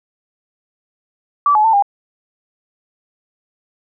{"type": "tone with pitch steps", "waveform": "sine", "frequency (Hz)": [1156, 852, 893, 806], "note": ["D6", "G#5", "A5", "G5"], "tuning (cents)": [-28, 44, 25, 48], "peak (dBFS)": -9, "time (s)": [1.46, 1.824], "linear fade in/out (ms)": 2, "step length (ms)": 91, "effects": []}